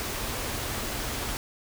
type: band-stop noise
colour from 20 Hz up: pink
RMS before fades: -32 dBFS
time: 0-1.37 s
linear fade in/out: 0 ms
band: 140 to 200 Hz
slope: 96 dB/octave
effects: none